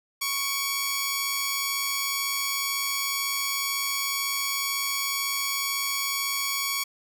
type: tone pair together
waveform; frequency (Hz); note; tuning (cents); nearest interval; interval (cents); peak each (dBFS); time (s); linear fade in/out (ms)
10% pulse; 1106 / 2314; C#6 / D7; -4 / -26; octave + minor second; 1278; -20; 0.21-6.84; 10
effects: none